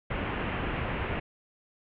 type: low-pass noise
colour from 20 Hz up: pink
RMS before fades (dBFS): -32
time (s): 0.1-1.2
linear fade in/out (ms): 10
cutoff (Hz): 2900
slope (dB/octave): 48
effects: none